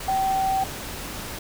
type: tone in noise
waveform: sine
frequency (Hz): 769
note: G5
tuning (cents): -33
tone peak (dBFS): -20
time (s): 0.08-0.64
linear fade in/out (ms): 5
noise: pink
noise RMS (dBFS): -34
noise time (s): 0-1.39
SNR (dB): +11
effects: none